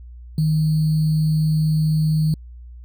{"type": "tone with sample-and-hold", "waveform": "sine", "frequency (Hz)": 155.9, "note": "D#3", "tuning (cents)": 4, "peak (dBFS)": -15, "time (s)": [0.38, 2.34], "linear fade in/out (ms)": 2, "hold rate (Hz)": 4410, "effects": ["added 60 Hz sine -36 dBFS peak until 2.84 s"]}